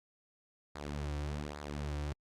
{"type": "tone with flanger", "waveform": "sawtooth", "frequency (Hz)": 73.42, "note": "D2", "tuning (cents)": 0, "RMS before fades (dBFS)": -39, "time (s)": [0.75, 2.13], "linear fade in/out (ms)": 5, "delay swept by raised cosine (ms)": [0.33, 4.83], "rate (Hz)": 1.2, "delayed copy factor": -0.7, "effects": ["low-pass 8000 Hz 12 dB/octave", "Opus 48 kbps"]}